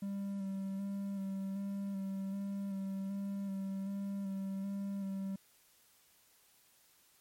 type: tone with vibrato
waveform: triangle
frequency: 196 Hz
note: G3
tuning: in tune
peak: -34 dBFS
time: 0.02-5.36 s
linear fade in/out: 5 ms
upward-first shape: square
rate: 1.3 Hz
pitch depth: 19 cents each way
effects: white hiss -67 dBFS RMS until 7.2 s + MP3 64 kbps